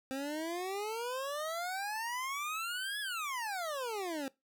25% pulse exponential two-way sweep, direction up then down, 261.6 to 1717 to 261.6 Hz, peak -32 dBFS, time 0.11-4.28 s, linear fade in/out 0 ms, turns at 3 s, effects noise-tail reverb RT60 0.2 s tail -21 dB re dry

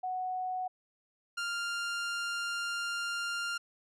sine / sawtooth tone pair in turn, 740 / 1396.9 Hz, F#5 / F6, 0 / 0 cents, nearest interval major seventh, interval 1100 cents, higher second, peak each -32 / -29 dBFS, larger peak second, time 0.03-0.68 / 1.37-3.58 s, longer second, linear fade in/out 10 ms, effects low-pass 8000 Hz 12 dB/octave

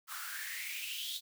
white noise with high-pass filter sweep, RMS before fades -41 dBFS, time 0.07-1.21 s, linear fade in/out 50 ms, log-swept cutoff 1200 to 3800 Hz, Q 7.8, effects none

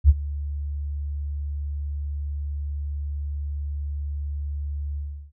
sine tone with ADSR envelope, 72.3 Hz, D2, 27 cents flat, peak -7 dBFS, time 0.04-5.32 s, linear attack 51 ms, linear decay 37 ms, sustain -19 dB, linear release 350 ms, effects none

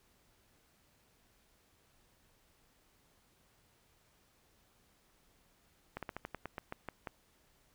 slowing click train, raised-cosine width 0.5 ms, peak -25 dBFS, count 11, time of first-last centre 5.97-7.072 s, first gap 57 ms, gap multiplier 1.14, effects pink hiss -70 dBFS RMS until 7.74 s

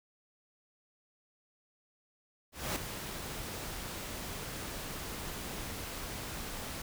pink noise with ADSR envelope, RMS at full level -33 dBFS, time 2.52-6.82 s, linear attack 240 ms, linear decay 4 ms, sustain -8 dB, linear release 4 ms, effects none

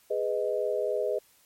sine chord, G# minor, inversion none, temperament just, 415.3 / 498.4 / 623 Hz, G#4 / B4 / D#5, 0 / +16 / +2 cents, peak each -30 dBFS, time 0.1-1.19 s, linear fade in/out 10 ms, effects white hiss -62 dBFS RMS until 1.45 s + MP3 64 kbps

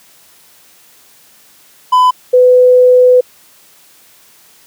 triangle / sine tone pair in turn, 1005 / 500.9 Hz, B5 / B4, +30 / +24 cents, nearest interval octave, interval 1206 cents, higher first, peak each -3 dBFS, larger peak neither, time 1.92-2.11 / 2.33-3.21 s, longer second, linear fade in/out 10 ms, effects white hiss -45 dBFS RMS until 4.66 s + high-pass 100 Hz 12 dB/octave

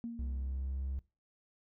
sine tone with exponential decay, 233.1 Hz, A#3, in tune, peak -35 dBFS, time 0.04-0.73 s, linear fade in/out 0 ms, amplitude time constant 150 ms
triangle tone with pitch glide, 65.41 to 67.13 Hz, C2 to C2, 0 to +45 cents, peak -32 dBFS, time 0.19-0.99 s, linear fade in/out 0 ms, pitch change +45 cents, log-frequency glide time 0.35-0.81 s
effects noise-tail reverb RT60 0.3 s tail -22 dB re dry + tanh soft clip ceiling -28 dBFS

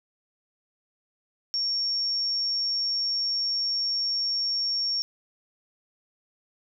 sine tone, 5510 Hz, F8, 24 cents flat, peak -24 dBFS, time 1.54-5.02 s, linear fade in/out 0 ms, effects none

